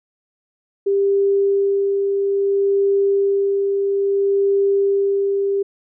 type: tone with tremolo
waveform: sine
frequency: 396.7 Hz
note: G4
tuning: 21 cents sharp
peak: -13 dBFS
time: 0.86-5.63 s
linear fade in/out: 10 ms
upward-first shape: sine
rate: 0.6 Hz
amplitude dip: 30%
effects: none